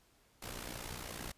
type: noise with amplitude modulation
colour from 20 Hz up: pink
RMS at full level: -41 dBFS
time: 0.42-1.32 s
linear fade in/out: 5 ms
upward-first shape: sine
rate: 59.8 Hz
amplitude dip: 75%
effects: pink hiss -69 dBFS RMS until 1.37 s + resampled to 32000 Hz